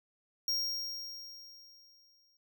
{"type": "tone with exponential decay", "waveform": "square", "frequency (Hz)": 5580, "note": "F8", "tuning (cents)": -2, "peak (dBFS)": -29, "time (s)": [0.48, 2.37], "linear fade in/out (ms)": 2, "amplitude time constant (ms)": 410, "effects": []}